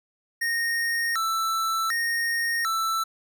square tone with vibrato, 1568 Hz, G6, in tune, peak -24 dBFS, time 0.41-3.04 s, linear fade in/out 10 ms, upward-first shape square, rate 0.67 Hz, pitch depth 290 cents each way, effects none

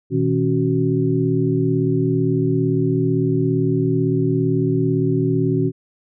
sine tone cluster, 123.3 / 161.1 / 275.7 / 372.2 Hz, B2 / E3 / C#4 / F#4, -2 / -39 / -9 / +10 cents, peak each -21 dBFS, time 0.1-5.72 s, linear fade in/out 50 ms, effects none

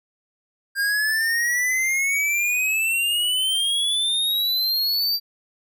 square exponential sweep, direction up, 1600 to 4699 Hz, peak -20 dBFS, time 0.75-5.2 s, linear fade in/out 50 ms, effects none

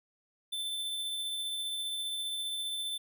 square tone with tremolo, 3535 Hz, A7, 7 cents sharp, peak -33 dBFS, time 0.52-2.98 s, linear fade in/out 10 ms, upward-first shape triangle, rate 15 Hz, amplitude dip 25%, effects none

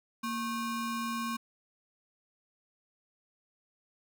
square ring-modulated tone, 660 Hz, E5, 2 cents sharp, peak -30 dBFS, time 0.23-1.37 s, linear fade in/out 10 ms, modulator 428 Hz, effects none

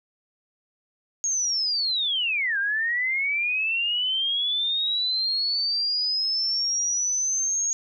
sine linear two-way sweep, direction down then up, 6610 to 1568 to 6610 Hz, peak -22 dBFS, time 1.24-7.73 s, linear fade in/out 0 ms, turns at 2.58 s, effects none

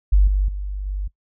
sine tone with level steps, 49 Hz, G1, in tune, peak -10 / -15 / -24 / -22 dBFS, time 0.12-1.08 s, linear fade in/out 10 ms, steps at 0.27 / 0.48 / 0.86 s, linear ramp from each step 5 ms, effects noise-tail reverb RT60 0.1 s tail -20 dB re dry

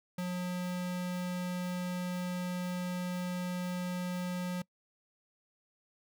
square tone, 179.8 Hz, F#3, 49 cents flat, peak -34 dBFS, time 0.18-4.62 s, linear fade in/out 5 ms, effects noise-tail reverb RT60 0.1 s tail -24 dB re dry

